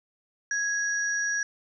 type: tone pair together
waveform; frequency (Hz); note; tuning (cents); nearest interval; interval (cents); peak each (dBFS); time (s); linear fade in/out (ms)
sine; 1661.2 / 5755; G#6 / F#8; 0 / -49; octave + minor seventh; 2151; -26 / -31; 0.51-1.43; 2
effects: none